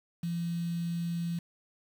sine tone with quantisation, 170.1 Hz, F3, 45 cents flat, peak -30 dBFS, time 0.23-1.39 s, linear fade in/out 5 ms, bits 8, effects none

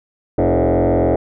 sine tone with frequency modulation, 110 Hz, A2, in tune, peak -10 dBFS, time 0.38-1.16 s, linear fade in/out 5 ms, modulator 87.6 Hz, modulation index 6.8, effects tanh soft clip ceiling -10 dBFS

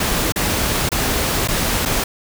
pink noise with dropouts, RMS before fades -19 dBFS, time 0-2.04 s, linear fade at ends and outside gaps 5 ms, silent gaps 0.322-0.359 / 0.891-0.917 / 1.476-1.484 / 1.853-1.857 s, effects none

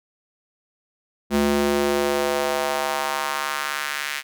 square tone with high-pass filter sweep, 71.7 Hz, D2, 41 cents flat, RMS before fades -23 dBFS, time 1.3-4.23 s, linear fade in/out 50 ms, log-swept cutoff 230 to 2000 Hz, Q 1.7, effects none

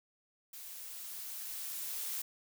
blue noise with level ramp, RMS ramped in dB -48 to -38 dBFS, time 0.53-2.22 s, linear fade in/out 5 ms, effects none

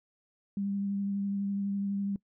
sine tone with vibrato, 199.2 Hz, G3, 28 cents sharp, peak -29 dBFS, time 0.57-2.16 s, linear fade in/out 2 ms, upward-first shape triangle, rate 12 Hz, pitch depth 18 cents each way, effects noise-tail reverb RT60 0.1 s tail -22 dB re dry

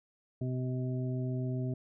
harmonic tone, 127.5 Hz, C3, 44 cents flat, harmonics 1 / 2 / 3 / 5, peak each -32 / -38 / -42 / -46 dBFS, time 0.41-1.74 s, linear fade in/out 5 ms, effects none

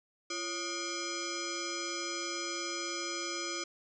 sine tone with frequency modulation, 2349 Hz, D7, in tune, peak -34 dBFS, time 0.3-3.64 s, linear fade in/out 5 ms, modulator 897 Hz, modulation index 4.5, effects none

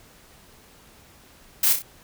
blue noise with echo, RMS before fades -19 dBFS, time 1.63-1.73 s, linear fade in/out 5 ms, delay 31 ms, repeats 3, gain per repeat -6 dB, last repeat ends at 1.823 s, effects pink hiss -52 dBFS RMS until 2.03 s

